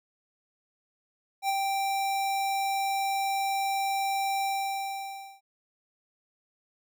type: tone with ADSR envelope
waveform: square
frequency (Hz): 784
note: G5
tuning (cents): 0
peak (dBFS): -24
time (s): 1.42-5.41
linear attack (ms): 69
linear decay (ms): 26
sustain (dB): -3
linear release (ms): 970
effects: none